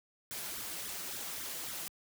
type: noise with flanger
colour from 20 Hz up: white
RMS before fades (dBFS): -41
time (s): 0.31-1.88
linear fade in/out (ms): 0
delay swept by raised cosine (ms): 0.54 to 6.04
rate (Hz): 3.6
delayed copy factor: +0.9
effects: high-pass 60 Hz 12 dB/octave